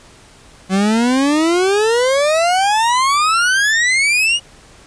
40% pulse exponential sweep, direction up, 185 to 2926 Hz, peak -11 dBFS, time 0.69-4.4 s, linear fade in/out 50 ms, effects pink hiss -44 dBFS RMS until 4.86 s + resampled to 22050 Hz

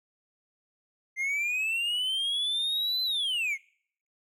triangle linear two-way sweep, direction up then down, 2081 to 4073 to 2081 Hz, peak -25 dBFS, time 1.16-3.58 s, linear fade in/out 50 ms, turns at 3.03 s, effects noise-tail reverb RT60 0.6 s tail -24 dB re dry

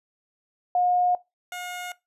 sine / 15% pulse tone pair in turn, 718 / 718 Hz, F5 / F5, +48 / +48 cents, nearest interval unison, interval 0 cents, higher neither, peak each -19 / -26 dBFS, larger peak first, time 0.75-1.15 / 1.52-1.92 s, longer neither, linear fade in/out 2 ms, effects noise-tail reverb RT60 0.2 s tail -19 dB re dry + resampled to 32000 Hz

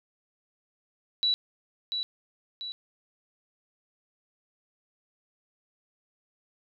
sine tone with echo, 3933 Hz, B7, 8 cents flat, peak -22 dBFS, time 1.23-1.34 s, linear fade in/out 0 ms, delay 690 ms, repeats 2, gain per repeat -6 dB, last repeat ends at 2.72 s, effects none

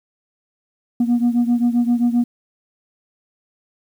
sine beating tone pair, 237.5 / 245.1 Hz, A#3 / B3, +33 / -13 cents, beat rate 7.6 Hz, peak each -14 / -17 dBFS, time 1-2.24 s, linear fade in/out 5 ms, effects tanh soft clip ceiling -11 dBFS + 8-bit

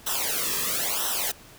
white noise with flanger, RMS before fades -27 dBFS, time 0.06-1.32 s, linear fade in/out 10 ms, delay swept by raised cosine 0.43 to 1.38 ms, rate 1 Hz, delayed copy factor -0.95, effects pink hiss -49 dBFS RMS until 1.58 s

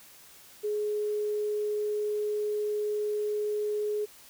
sine tone, 420 Hz, G#4, 19 cents sharp, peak -27 dBFS, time 0.63-4.06 s, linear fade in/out 20 ms, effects white hiss -53 dBFS RMS until 4.29 s

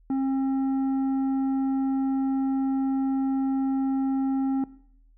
sine tone with tanh clipping, 268.4 Hz, C4, 44 cents sharp, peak -24 dBFS, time 0.1-4.64 s, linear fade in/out 2 ms, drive 7 dB, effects noise-tail reverb RT60 0.7 s tail -19 dB re dry + added 40 Hz sine -54 dBFS peak until 5.17 s

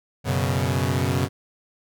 sawtooth chord, F# suspended fourth, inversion none, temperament equal, 92.5 / 123.47 / 138.59 Hz, F#2 / B2 / C#3, 0 / 0 / 0 cents, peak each -21 / -21 / -21 dBFS, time 0.24-1.29 s, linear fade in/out 50 ms, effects none

